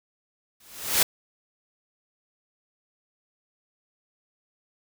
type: noise with exponential growth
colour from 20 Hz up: white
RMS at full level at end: -17 dBFS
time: 0.6-1.03 s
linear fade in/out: 5 ms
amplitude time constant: 92 ms
effects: none